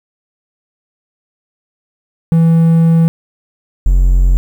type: tone pair in turn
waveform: triangle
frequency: 164.81 / 44.8 Hz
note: E3 / F1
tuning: 0 / +45 cents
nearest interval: octave + major seventh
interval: 2255 cents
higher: first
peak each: -4 dBFS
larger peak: neither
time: 2.32-3.08 / 3.86-4.37 s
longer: first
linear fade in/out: 0 ms
effects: 7-bit